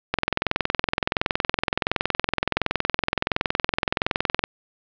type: click train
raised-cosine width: 0.3 ms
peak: -3 dBFS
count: 93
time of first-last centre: 0.14-4.439 s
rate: 21.4 Hz
effects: low-pass 4000 Hz 12 dB/octave